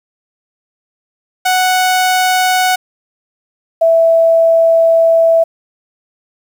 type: tone pair in turn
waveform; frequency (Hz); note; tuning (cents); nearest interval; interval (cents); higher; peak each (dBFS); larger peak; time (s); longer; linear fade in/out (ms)
sawtooth / sine; 740 / 659.3; F#5 / E5; 0 / 0; major second; 200; first; -6; neither; 1.45-2.76 / 3.81-5.44; second; 10
effects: 7-bit